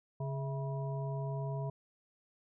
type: harmonic tone with a mistuned harmonic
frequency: 138.59 Hz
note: C#3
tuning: in tune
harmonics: 1 / 3 / 5 / 7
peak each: -35 / -45 / -44 / -47 dBFS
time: 0.2-1.7 s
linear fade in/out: 5 ms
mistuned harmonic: 5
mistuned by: -90 cents
effects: none